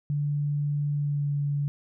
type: tone with pitch glide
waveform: sine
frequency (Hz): 145.7 to 143.69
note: D3 to D3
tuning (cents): -13 to -37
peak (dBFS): -24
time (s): 0.1-1.68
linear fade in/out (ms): 0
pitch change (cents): -24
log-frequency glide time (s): 0.93-1.32
effects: none